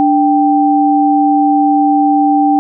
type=tone pair together; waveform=sine; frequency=293.7 / 784 Hz; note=D4 / G5; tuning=0 / 0 cents; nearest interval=octave + perfect fourth; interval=1700 cents; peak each=-10 dBFS; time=0-2.59 s; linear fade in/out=0 ms; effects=none